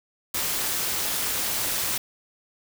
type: noise with amplitude modulation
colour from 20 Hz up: white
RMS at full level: -24 dBFS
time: 0.34-1.98 s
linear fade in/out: 5 ms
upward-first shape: sine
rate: 227 Hz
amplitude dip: 60%
effects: none